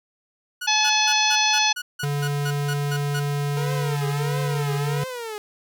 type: tone bursts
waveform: sawtooth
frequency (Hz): 1463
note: F#6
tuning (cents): -20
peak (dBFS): -24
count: 12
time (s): 0.61-3.2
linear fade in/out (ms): 10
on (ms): 60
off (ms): 170
type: harmonic tone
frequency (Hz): 857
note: A5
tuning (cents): -46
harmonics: 1 / 2 / 3 / 4 / 5 / 6 / 7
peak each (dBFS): -23 / -29 / -23 / -24 / -26 / -29 / -25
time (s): 0.67-1.73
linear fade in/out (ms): 10
type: tone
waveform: square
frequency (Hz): 143.8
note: D3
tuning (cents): -36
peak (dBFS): -23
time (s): 2.03-5.04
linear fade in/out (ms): 5
type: tone with vibrato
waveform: sawtooth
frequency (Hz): 460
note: A#4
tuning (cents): -23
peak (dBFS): -26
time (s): 3.57-5.38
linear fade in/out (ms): 0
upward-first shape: triangle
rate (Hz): 1.5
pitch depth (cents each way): 220
effects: none